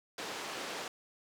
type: band-pass noise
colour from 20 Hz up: pink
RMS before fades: -41 dBFS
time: 0.18-0.88 s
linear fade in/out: 2 ms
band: 360 to 6200 Hz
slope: 12 dB/octave
effects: none